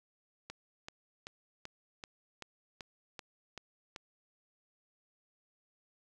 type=click train; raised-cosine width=0.2 ms; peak=-26 dBFS; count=10; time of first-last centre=0.5-3.962 s; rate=2.6 Hz; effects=none